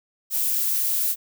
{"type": "noise", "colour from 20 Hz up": "violet", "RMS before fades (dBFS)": -23, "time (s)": [0.3, 1.16], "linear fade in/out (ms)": 50, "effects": []}